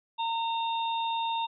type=harmonic tone; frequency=916 Hz; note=A#5; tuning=31 cents flat; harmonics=1 / 3 / 4; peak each=-28 / -41 / -36 dBFS; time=0.18-1.47 s; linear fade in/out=20 ms; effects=none